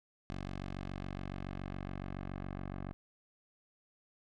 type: tone with low-pass filter sweep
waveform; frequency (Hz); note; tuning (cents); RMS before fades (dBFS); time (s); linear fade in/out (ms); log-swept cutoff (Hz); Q
10% pulse; 47.13; F#1; +33; -42; 0.3-2.93; 0; 4900 to 1600; 0.78
effects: none